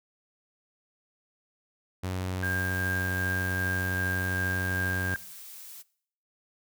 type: tone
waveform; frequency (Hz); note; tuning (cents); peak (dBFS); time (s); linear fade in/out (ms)
sawtooth; 92.5; F#2; 0; -26; 2.03-5.15; 10
type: tone with tremolo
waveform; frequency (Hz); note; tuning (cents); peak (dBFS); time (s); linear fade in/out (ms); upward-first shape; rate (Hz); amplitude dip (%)
sine; 1600; G6; +35; -28; 2.43-5.16; 0; sine; 2.6; 25
type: noise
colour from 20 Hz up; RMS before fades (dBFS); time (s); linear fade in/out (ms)
blue; -45; 2.43-5.83; 20
effects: noise-tail reverb RT60 0.6 s tail -21 dB re dry